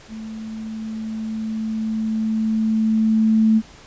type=tone with level ramp; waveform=sine; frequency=220 Hz; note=A3; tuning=in tune; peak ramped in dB=-30 to -11 dBFS; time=0.08-3.62 s; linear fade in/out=50 ms; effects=pink hiss -45 dBFS RMS until 3.86 s + resampled to 16000 Hz